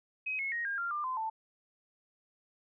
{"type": "tone with pitch steps", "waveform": "sine", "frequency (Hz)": [2532, 2179, 1875.1, 1613.6, 1388.6, 1194.9, 1028.3, 884.9], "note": ["D#7", "C#7", "A#6", "G6", "F6", "D6", "C6", "A5"], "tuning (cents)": [30, -30, 10, 50, -10, 30, -30, 10], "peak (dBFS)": -32, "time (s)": [0.26, 1.3], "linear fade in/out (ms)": 10, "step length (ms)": 130, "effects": []}